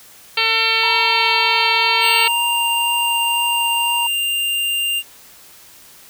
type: harmonic tone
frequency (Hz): 450.2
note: A4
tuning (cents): +40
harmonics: 1 / 2 / 3 / 4 / 5 / 6 / 7 / 8 / 9 / 10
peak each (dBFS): -29 / -26 / -24 / -28 / -21 / -19 / -22 / -27 / -25 / -24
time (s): 0.37-2.28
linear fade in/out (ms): 5
type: tone with vibrato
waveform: triangle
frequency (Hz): 942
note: A#5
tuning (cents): +18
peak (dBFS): -18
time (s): 0.83-4.07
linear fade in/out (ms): 5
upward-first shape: triangle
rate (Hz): 2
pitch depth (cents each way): 12
type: tone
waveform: square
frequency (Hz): 2794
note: F7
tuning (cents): 0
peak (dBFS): -18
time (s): 2-5.03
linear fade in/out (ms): 50
effects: white hiss -44 dBFS RMS until 6.09 s